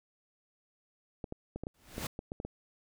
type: clicks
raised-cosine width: 2 ms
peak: -25 dBFS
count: 10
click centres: 1.242 / 1.324 / 1.56 / 1.636 / 1.669 / 1.981 / 2.191 / 2.319 / 2.401 / 2.45 s
type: noise with exponential growth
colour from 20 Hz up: pink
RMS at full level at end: -34 dBFS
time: 1.74-2.07 s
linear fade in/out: 5 ms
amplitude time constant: 70 ms
effects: none